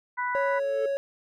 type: harmonic tone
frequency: 493.9 Hz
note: B4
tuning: in tune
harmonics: 2 / 3 / 4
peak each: -28 / -32 / -34 dBFS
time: 0.17-0.6 s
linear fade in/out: 20 ms
type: tone with exponential growth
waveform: triangle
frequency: 440 Hz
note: A4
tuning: in tune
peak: -24 dBFS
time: 0.35-0.86 s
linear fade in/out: 5 ms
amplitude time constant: 110 ms
type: tone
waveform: triangle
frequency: 554.4 Hz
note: C#5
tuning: in tune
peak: -23 dBFS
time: 0.35-0.97 s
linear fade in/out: 0 ms
effects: none